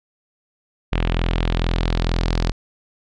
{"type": "tone with low-pass filter sweep", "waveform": "sawtooth", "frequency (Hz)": 42.21, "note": "E1", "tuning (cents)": 42, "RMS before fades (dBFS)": -20, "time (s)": [0.92, 2.52], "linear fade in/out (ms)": 10, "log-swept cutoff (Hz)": [2900, 4900], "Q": 2.3, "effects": []}